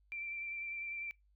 sine tone with vibrato, 2349 Hz, D7, in tune, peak -39 dBFS, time 0.12-1.11 s, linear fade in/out 0 ms, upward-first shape sine, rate 10 Hz, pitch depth 19 cents each way, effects noise-tail reverb RT60 0.2 s tail -25 dB re dry + added 50 Hz sine -67 dBFS peak until 1.35 s

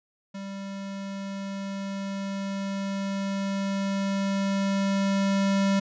square tone with level ramp, 196.3 Hz, G3, 3 cents sharp, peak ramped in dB -35 to -21 dBFS, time 0.34-5.8 s, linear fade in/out 10 ms, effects resampled to 16000 Hz

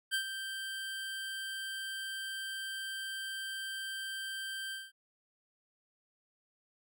25% pulse tone with ADSR envelope, 1568 Hz, G6, in tune, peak -25 dBFS, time 0.11-4.92 s, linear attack 32 ms, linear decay 92 ms, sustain -9 dB, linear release 200 ms, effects none

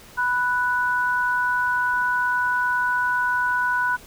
sine tone pair together, 990.2 / 1480 Hz, B5 / F#6, +4 / 0 cents, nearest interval perfect fifth, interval 696 cents, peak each -23 / -21 dBFS, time 0.17-3.97 s, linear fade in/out 20 ms, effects pink hiss -46 dBFS RMS until 4.06 s

